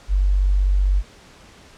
sine tone, 47.79 Hz, G1, 43 cents flat, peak -14 dBFS, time 0.08-1.03 s, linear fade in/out 50 ms, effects pink hiss -47 dBFS RMS until 1.77 s + low-pass 7000 Hz 12 dB/octave

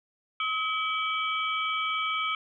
sine tone cluster, 1278 / 2298 / 3051 / 3274 Hz, D#6 / D7 / G7 / G#7, +46 / -38 / -48 / -25 cents, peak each -29 / -31 / -36 / -37 dBFS, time 0.4-2.35 s, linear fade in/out 2 ms, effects none

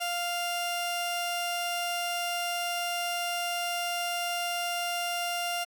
sawtooth tone pair together, 698 / 1396 Hz, F5 / F6, -1 / -1 cents, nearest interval octave, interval 1200 cents, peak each -27 dBFS, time 0-5.65 s, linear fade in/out 20 ms, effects AAC 64 kbps

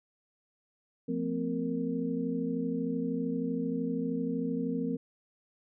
sine tone cluster, 174.5 / 224.9 / 257.8 / 463.8 Hz, F3 / A3 / C4 / A#4, -1 / +38 / -26 / -9 cents, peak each -36 / -36 / -32 / -37 dBFS, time 1.08-4.97 s, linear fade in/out 10 ms, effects none

